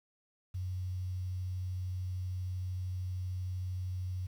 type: tone with vibrato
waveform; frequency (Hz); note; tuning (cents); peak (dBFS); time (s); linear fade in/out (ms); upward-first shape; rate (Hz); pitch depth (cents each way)
sine; 91.9; F#2; -11; -34; 0.54-4.27; 10; triangle; 13; 10
effects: 10-bit